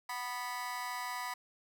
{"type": "tone with amplitude modulation", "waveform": "30% pulse", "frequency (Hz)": 986, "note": "B5", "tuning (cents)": -3, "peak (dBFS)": -30, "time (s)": [0.09, 1.34], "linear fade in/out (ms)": 5, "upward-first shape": "sine", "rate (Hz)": 244, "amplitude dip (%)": 100, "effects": []}